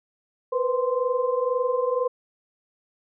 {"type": "tone cluster", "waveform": "sine", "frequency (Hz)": [486, 508, 1042], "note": ["B4", "B4", "C6"], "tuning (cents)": [-28, 49, -7], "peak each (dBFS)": [-25, -24, -29], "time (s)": [0.52, 2.08], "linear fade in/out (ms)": 10, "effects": []}